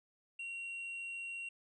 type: tone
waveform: triangle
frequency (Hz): 2747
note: F7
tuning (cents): -29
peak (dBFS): -39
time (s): 0.39-1.49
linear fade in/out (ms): 5
effects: resampled to 22050 Hz